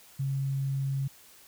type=tone; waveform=sine; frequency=136.3 Hz; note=C#3; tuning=29 cents flat; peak=-27 dBFS; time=0.19-1.08 s; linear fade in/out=10 ms; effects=white hiss -55 dBFS RMS until 1.47 s